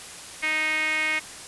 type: tone with band-pass filter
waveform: sawtooth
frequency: 311.1 Hz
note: D#4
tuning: in tune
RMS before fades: -25 dBFS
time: 0.42-1.2 s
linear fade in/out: 20 ms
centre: 2200 Hz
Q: 6.5
effects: white hiss -40 dBFS RMS until 1.47 s + resampled to 24000 Hz